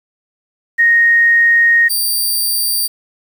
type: tone pair in turn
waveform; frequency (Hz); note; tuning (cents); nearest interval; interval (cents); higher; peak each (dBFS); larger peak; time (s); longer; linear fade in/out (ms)
sine / 5% pulse; 1863 / 4694; A#6 / D8; -2 / -2; octave + major third; 1600; second; -7; neither; 0.78-1.89 / 1.89-2.88; first; 20
effects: 7-bit